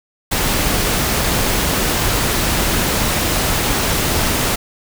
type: noise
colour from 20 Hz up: pink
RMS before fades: -17 dBFS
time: 0.31-4.56 s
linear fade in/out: 10 ms
effects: none